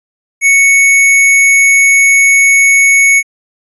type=tone; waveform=square; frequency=2217 Hz; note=C#7; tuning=in tune; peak=-5 dBFS; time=0.41-3.23 s; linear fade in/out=50 ms; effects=resampled to 32000 Hz